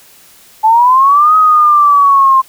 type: linear two-way sweep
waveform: sine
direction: up then down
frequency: 860 to 1268 to 1051 Hz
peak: -4 dBFS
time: 0.63-2.42 s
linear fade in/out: 20 ms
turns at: 1.36 s
effects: white hiss -42 dBFS RMS until 2.48 s